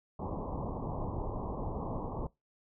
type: low-pass noise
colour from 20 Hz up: pink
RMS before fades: -37 dBFS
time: 0.19-2.27 s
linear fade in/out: 5 ms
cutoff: 1100 Hz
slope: 96 dB/octave
effects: noise-tail reverb RT60 0.2 s tail -22 dB re dry